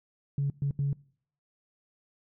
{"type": "tone bursts at uneven times", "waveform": "sine", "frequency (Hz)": 140.6, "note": "C#3", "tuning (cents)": 25, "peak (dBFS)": -24, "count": 3, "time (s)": [[0.38, 0.5], [0.62, 0.71], [0.79, 0.93]], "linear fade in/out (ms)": 2, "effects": ["noise-tail reverb RT60 0.6 s tail -24 dB re dry", "tanh soft clip ceiling -21 dBFS"]}